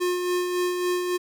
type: tone with tremolo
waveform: square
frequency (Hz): 358.2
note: F4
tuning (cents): +44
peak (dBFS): -22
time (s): 0-1.18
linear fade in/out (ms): 20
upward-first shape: sine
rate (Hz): 3.6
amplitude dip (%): 40
effects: none